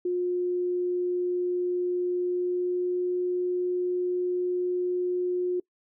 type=tone with pitch glide; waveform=sine; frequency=357.5 to 359.6 Hz; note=F4 to F#4; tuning=+41 to -49 cents; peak=-24 dBFS; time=0.05-5.6 s; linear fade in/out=5 ms; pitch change=+10 cents; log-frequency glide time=2.18-3.08 s; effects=noise-tail reverb RT60 0.1 s tail -24 dB re dry